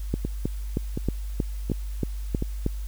two click trains, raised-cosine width 3 ms, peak -11 / -14 dBFS, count 9 / 4, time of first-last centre 0.14-2.664 / 0.25-2.424 s, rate 3.17 / 1.38 Hz, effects added 50 Hz sine -29 dBFS peak until 2.87 s + white hiss -51 dBFS RMS until 2.87 s

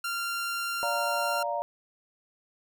sawtooth tone, 1385 Hz, F6, 15 cents flat, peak -26 dBFS, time 0.04-1.43 s, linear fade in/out 5 ms
sine chord, Bb major, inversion first, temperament just, 582.7 / 699.2 / 932.3 Hz, D5 / F5 / Bb5, -14 / +2 / 0 cents, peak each -32 dBFS, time 0.83-1.62 s, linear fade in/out 0 ms
effects none

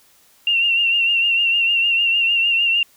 sine tone with vibrato, 2764 Hz, F7, 19 cents flat, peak -14 dBFS, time 0.47-2.83 s, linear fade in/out 2 ms, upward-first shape triangle, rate 6.6 Hz, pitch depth 54 cents each way, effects white hiss -54 dBFS RMS until 2.96 s

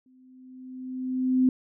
sine tone with exponential growth, 256.9 Hz, C4, 32 cents flat, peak -16 dBFS, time 0.06-1.49 s, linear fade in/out 2 ms, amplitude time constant 310 ms, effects none

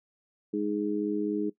harmonic tone, 103.83 Hz, G#2, in tune, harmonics 2 / 3 / 4, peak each -33 / -29 / -32 dBFS, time 0.53-1.5 s, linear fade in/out 10 ms, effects noise-tail reverb RT60 0.1 s tail -18 dB re dry

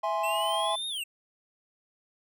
triangle chord, E augmented, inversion none, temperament equal, 659.3 / 830.6 / 1046.5 Hz, E5 / G#5 / B#5, 0 / 0 / 0 cents, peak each -29 dBFS, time 0.03-0.76 s, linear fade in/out 10 ms
square linear two-way sweep, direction up then down, 2638 to 3729 to 2638 Hz, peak -32 dBFS, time 0.23-1.04 s, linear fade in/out 10 ms, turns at 0.88 s
effects none

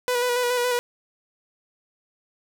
sawtooth tone with vibrato, 490.9 Hz, B4, 10 cents flat, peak -17 dBFS, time 0.08-0.79 s, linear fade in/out 0 ms, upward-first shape square, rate 7.1 Hz, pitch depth 24 cents each way, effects none

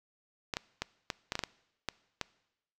clicks, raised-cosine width 0.2 ms, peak -15 dBFS, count 10, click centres 0.538 / 0.569 / 0.82 / 1.102 / 1.321 / 1.354 / 1.392 / 1.437 / 1.887 / 2.213 s, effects noise-tail reverb RT60 0.9 s tail -22 dB re dry

